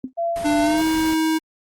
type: tone with exponential decay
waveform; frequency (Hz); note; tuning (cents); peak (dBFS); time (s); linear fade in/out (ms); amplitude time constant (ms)
sine; 258.7; C4; -19; -21; 0.04-0.13; 2; 19
type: tone with tremolo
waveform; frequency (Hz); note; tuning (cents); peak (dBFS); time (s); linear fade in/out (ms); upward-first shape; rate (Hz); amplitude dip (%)
sine; 678; E5; +49; -19; 0.17-0.82; 20; sine; 2.8; 45
type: noise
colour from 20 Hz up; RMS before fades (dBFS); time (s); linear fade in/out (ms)
pink; -34; 0.36-1.14; 0
type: tone with pitch glide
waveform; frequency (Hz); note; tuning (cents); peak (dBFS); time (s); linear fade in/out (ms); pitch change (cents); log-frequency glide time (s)
square; 296.8 to 318.1; D4 to D#4; +18 to +38; -18; 0.44-1.39; 20; +120; 0.61-0.82
effects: Opus 32 kbps